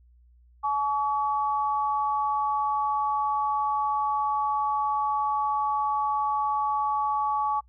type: tone pair together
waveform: sine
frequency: 851.9 / 1135 Hz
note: G#5 / C#6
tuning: +44 / +41 cents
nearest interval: perfect fourth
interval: 497 cents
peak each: -26 dBFS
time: 0.63-7.61 s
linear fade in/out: 20 ms
effects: noise-tail reverb RT60 0.1 s tail -25 dB re dry + added 60 Hz sine -54 dBFS peak until 7.68 s